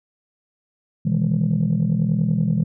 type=chord; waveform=sine; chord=E major seventh; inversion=second; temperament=just; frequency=123.61 / 154.51 / 164.81 / 206 Hz; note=B2 / D#3 / E3 / G#3; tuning=+2 / -12 / 0 / -14 cents; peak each=-23 / -23 / -19 / -21 dBFS; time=1.05-2.64 s; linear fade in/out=10 ms; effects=tanh soft clip ceiling -11 dBFS